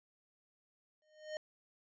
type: tone with exponential growth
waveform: square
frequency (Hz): 615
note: D#5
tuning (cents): -20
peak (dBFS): -37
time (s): 1.02-1.37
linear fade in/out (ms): 1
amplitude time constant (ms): 74
effects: resampled to 16000 Hz